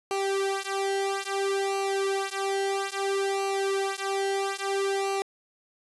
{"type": "tone with flanger", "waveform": "sawtooth", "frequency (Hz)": 392, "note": "G4", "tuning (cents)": 0, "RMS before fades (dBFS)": -28, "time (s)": [0.11, 5.22], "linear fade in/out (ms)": 0, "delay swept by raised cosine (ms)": [0.57, 3.37], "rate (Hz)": 0.6, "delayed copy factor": -1, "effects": ["resampled to 24000 Hz"]}